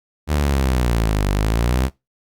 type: linear two-way sweep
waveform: sawtooth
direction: down then up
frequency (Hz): 76.5 to 48.14 to 67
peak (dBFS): -12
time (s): 0.27-1.9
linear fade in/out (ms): 50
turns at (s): 1.29
effects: noise-tail reverb RT60 0.2 s tail -21 dB re dry + Opus 48 kbps